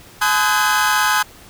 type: tone cluster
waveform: 40% pulse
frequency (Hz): 852 / 1021 / 1261 / 1497 / 1627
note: G#5 / C6 / D#6 / F#6 / G#6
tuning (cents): +44 / -43 / +23 / +20 / -36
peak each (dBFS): -20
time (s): 0.21-1.23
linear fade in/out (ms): 10
effects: pink hiss -43 dBFS RMS until 1.49 s